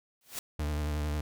white noise with exponential growth, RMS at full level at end -33 dBFS, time 0.21-0.39 s, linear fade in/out 2 ms, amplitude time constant 37 ms
40% pulse tone with vibrato, 74.9 Hz, D2, 35 cents sharp, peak -29 dBFS, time 0.59-1.21 s, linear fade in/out 5 ms, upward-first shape sine, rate 11 Hz, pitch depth 37 cents each way
effects none

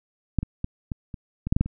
clicks, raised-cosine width 5 ms, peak -9 / -16 / -14 / -16 / -22 / -16 / -7 / -8 / -7 / -21 dBFS, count 10, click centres 0.387 / 0.43 / 0.644 / 0.918 / 1.142 / 1.47 / 1.525 / 1.565 / 1.61 / 1.66 s, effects none

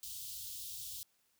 white band-stop noise, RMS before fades -45 dBFS, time 0.03-1.03 s, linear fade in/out 0 ms, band 120 to 3100 Hz, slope 48 dB/octave, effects white hiss -75 dBFS RMS until 1.39 s

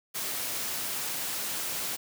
white noise, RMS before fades -33 dBFS, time 0.14-1.97 s, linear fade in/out 20 ms, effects high-pass 100 Hz 12 dB/octave

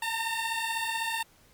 15% pulse beating tone pair, 899 / 915 Hz, A5 / A#5, +37 / -32 cents, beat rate 16 Hz, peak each -26 / -25 dBFS, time 0.02-1.23 s, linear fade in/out 5 ms, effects pink hiss -60 dBFS RMS until 1.53 s + MP3 96 kbps

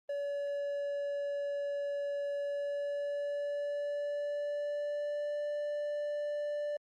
triangle tone with pitch glide, 570 to 588.1 Hz, C#5 to D5, +48 to +2 cents, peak -31 dBFS, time 0.09-6.77 s, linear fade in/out 5 ms, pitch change +54 cents, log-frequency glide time 2.34-5.44 s, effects Opus 24 kbps

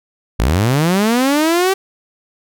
sawtooth linear sweep, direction up, 47.14 to 391 Hz, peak -8 dBFS, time 0.39-1.74 s, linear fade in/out 10 ms, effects none

